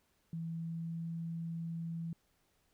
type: tone with pitch glide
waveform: sine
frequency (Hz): 164.81 to 166.05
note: E3 to E3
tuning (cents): 0 to +13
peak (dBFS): -37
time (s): 0.33-2.13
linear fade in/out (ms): 2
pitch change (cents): +13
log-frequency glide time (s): 0.46-1.06
effects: pink hiss -75 dBFS RMS until 2.73 s